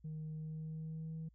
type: tone with pitch glide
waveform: sine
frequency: 155.56 to 160.3 Hz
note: D#3 to E3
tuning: 0 to -48 cents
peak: -39 dBFS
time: 0.04-1.29 s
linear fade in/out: 10 ms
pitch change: +52 cents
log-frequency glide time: 0.33-1.15 s
effects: tanh soft clip ceiling -39 dBFS + added 57 Hz sine -64 dBFS peak until 1.34 s